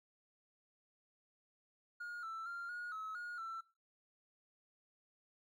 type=tone with pitch steps; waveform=triangle; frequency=1429 / 1328 / 1390 / 1441 / 1289 / 1436 / 1338 Hz; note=F6 / E6 / F6 / F#6 / E6 / F6 / E6; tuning=+39 / +12 / -9 / -46 / -39 / +48 / +25 cents; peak=-39 dBFS; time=2-3.61 s; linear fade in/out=10 ms; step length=230 ms; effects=noise-tail reverb RT60 0.3 s tail -21 dB re dry + tanh soft clip ceiling -38 dBFS